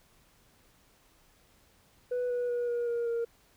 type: tone with pitch steps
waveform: sine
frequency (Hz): 493.9 / 488.2 / 482.6 / 477.1 / 471.6 / 466.2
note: B4 / B4 / B4 / A#4 / A#4 / A#4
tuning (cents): 0 / -20 / -40 / +40 / +20 / 0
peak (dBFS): -26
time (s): 2.11-3.25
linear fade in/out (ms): 10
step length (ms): 190
effects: tanh soft clip ceiling -27 dBFS + pink hiss -64 dBFS RMS until 3.56 s